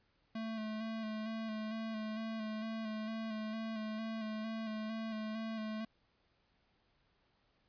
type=tone with vibrato; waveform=square; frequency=219.8 Hz; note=A3; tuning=2 cents flat; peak=-39 dBFS; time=0.35-5.85 s; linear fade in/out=5 ms; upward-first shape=square; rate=2.2 Hz; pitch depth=24 cents each way; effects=pink hiss -75 dBFS RMS until 7.68 s + resampled to 11025 Hz